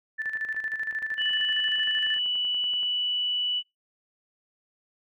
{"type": "tone with tremolo", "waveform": "sine", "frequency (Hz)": 1760, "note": "A6", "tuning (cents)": 0, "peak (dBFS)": -26, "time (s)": [0.18, 2.19], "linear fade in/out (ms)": 20, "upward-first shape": "square", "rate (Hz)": 13, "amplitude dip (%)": 60}
{"type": "click train", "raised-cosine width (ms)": 0.5, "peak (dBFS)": -33, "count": 28, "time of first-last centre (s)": [0.26, 2.831], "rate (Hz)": 10.5}
{"type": "tone", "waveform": "sine", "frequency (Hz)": 2960, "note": "F#7", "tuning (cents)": 0, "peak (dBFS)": -24, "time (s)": [1.17, 3.63], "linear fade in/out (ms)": 50}
{"effects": ["noise-tail reverb RT60 0.2 s tail -26 dB re dry"]}